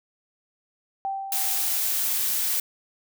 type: tone with exponential decay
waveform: sine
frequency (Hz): 780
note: G5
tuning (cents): -9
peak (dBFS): -24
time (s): 1.05-2.25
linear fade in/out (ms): 0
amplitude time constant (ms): 260
type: noise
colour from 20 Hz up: blue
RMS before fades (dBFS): -25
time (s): 1.32-2.6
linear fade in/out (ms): 2
effects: none